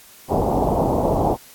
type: low-pass noise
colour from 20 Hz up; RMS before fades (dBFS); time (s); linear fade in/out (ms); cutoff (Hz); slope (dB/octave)
white; -19; 0.28-1.37; 50; 880; 48
effects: white hiss -46 dBFS RMS until 1.54 s + AAC 64 kbps